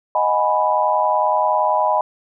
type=chord; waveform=sine; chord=G# minor seventh; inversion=second; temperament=equal; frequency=622.3 / 740 / 830.6 / 987.8 Hz; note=D#5 / F#5 / G#5 / B5; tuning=0 / 0 / 0 / 0 cents; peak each=-20 / -24 / -20 / -18 dBFS; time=0.15-2.01 s; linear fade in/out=2 ms; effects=none